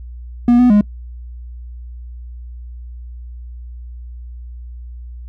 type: tone with pitch steps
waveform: triangle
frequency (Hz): 240.8 / 247.6 / 207.1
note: B3 / B3 / G#3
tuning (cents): -44 / +5 / -5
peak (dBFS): -5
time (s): 0.48-0.81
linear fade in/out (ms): 2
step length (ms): 110
effects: noise-tail reverb RT60 0.1 s tail -23 dB re dry + added 60 Hz sine -29 dBFS peak until 5.28 s